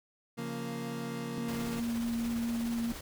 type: chord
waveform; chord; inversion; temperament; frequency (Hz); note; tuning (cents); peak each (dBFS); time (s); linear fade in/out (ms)
30% pulse; Bb minor; first; equal; 138.59 / 174.61 / 233.1; Db3 / F3 / Bb3; 0 / 0 / 0; -39 / -40 / -35; 0.37-1.81; 20
type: tone with vibrato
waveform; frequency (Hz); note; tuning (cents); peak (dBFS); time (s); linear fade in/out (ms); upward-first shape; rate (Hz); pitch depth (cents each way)
sine; 233.1; A#3; 0; -30; 1.38-2.92; 0; sine; 4.7; 9
type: noise with tremolo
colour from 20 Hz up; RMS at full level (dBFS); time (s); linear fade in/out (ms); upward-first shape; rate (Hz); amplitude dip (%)
pink; -42; 1.48-3.01; 5; triangle; 17; 40
effects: none